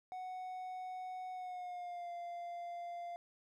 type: tone with pitch glide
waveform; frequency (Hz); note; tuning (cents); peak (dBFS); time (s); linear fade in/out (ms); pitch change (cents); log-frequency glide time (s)
triangle; 740 to 694.4; F#5 to F5; 0 to -10; -40; 0.12-3.16; 0; -110; 1.32-2.11
effects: none